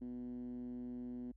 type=tone with band-pass filter; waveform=10% pulse; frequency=123.1 Hz; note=B2; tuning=5 cents flat; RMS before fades=-45 dBFS; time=0.01-1.32 s; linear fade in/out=10 ms; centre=260 Hz; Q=8.8; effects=added 50 Hz sine -60 dBFS peak until 1.36 s